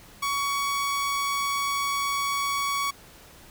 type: tone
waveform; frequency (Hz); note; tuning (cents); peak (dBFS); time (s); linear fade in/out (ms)
sawtooth; 1123; C#6; +22; -21; 0.22-2.91; 10
effects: pink hiss -50 dBFS RMS until 3.5 s